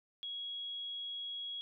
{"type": "tone", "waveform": "sine", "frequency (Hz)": 3320, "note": "G#7", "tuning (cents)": -1, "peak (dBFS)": -39, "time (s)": [0.23, 1.61], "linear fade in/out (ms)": 0, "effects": []}